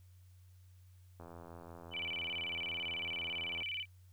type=click train; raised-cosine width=1 ms; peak=-37 dBFS; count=207; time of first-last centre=1.2-3.621 s; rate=85.1 Hz
type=tone with vibrato; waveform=sine; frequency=2647 Hz; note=E7; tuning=7 cents sharp; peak=-37 dBFS; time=1.91-3.86 s; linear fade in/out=50 ms; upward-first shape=square; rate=18 Hz; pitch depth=220 cents each way
effects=added 91 Hz sine -57 dBFS peak until 4.12 s + white hiss -74 dBFS RMS until 4.12 s